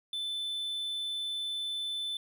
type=tone; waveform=triangle; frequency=3520 Hz; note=A7; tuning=in tune; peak=-31 dBFS; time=0.13-2.17 s; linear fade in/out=2 ms; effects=none